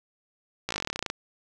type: slowing click train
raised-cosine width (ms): 0.2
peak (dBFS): -12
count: 17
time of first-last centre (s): 0.69-1.101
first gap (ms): 16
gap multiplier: 1.06
effects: none